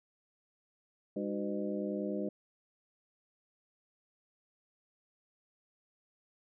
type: harmonic tone with a mistuned harmonic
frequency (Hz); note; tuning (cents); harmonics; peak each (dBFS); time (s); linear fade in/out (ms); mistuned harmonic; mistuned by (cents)
101.3; G#2; -43; 2 / 3 / 4 / 5 / 6; -37 / -39 / -40 / -41 / -42; 1.16-2.29; 5; 4; -140
effects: none